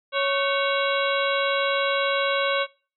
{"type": "harmonic tone with a mistuned harmonic", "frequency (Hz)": 554.4, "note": "C#5", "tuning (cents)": 0, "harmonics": [1, 2, 3, 4, 5, 6, 7], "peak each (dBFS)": [-24, -27, -29, -30, -31, -32, -32], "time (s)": [0.12, 2.67], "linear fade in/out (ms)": 50, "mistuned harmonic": 3, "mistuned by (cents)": -150, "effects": ["noise-tail reverb RT60 0.4 s tail -23 dB re dry"]}